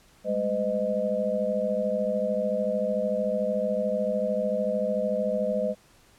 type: tone cluster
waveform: sine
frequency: 199.9 / 213.4 / 508 / 619 Hz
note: G3 / G#3 / B4 / D#5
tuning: +34 / +47 / +49 / -9 cents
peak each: -32 / -34 / -28 / -27 dBFS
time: 0.24-5.75 s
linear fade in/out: 50 ms
effects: pink hiss -58 dBFS RMS until 6.18 s + low-pass 12000 Hz 12 dB/octave